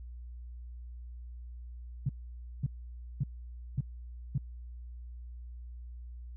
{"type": "tone bursts", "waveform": "sine", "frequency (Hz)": 134.2, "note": "C3", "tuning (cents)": 44, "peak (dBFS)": -26, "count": 5, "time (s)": [2.06, 4.38], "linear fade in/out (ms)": 5, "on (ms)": 32, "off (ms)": 540, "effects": ["added 60 Hz sine -42 dBFS peak until 6.36 s"]}